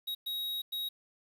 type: tone bursts at uneven times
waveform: square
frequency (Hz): 3800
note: A#7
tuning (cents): +33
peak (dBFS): -34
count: 3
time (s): 0.07-0.15 / 0.26-0.62 / 0.72-0.89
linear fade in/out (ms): 10
effects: 10-bit